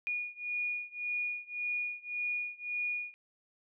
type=beating tone pair; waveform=sine; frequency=2445 / 2446.8 Hz; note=D#7 / D#7; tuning=-31 / -30 cents; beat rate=1.8 Hz; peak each=-36 / -37 dBFS; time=0.07-3.14 s; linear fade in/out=0 ms; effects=none